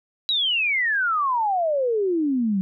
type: exponential sweep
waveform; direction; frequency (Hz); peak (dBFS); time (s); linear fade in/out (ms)
sine; down; 3951 to 185.1; -19; 0.29-2.61; 0
effects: none